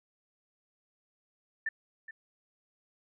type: tone with echo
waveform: sine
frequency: 1782 Hz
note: A6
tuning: 22 cents sharp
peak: -29 dBFS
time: 1.66-1.69 s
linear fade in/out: 5 ms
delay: 420 ms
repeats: 1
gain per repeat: -13 dB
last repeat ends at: 2.11 s
effects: none